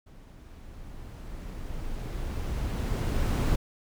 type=noise with level ramp; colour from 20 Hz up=brown; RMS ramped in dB=-49 to -23 dBFS; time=0.06-3.56 s; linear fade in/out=10 ms; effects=none